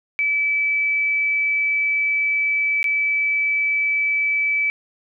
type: tone with dropouts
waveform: sine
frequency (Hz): 2304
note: D7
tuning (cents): -34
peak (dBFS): -17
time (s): 0.19-4.7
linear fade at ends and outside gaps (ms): 0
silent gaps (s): 2.829-2.842
effects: none